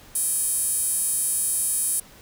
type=tone with high-pass filter; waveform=square; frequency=347.1 Hz; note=F4; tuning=11 cents flat; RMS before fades=-24 dBFS; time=0.15-2 s; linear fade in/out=5 ms; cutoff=9800 Hz; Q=5.8; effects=pink hiss -49 dBFS RMS until 2.21 s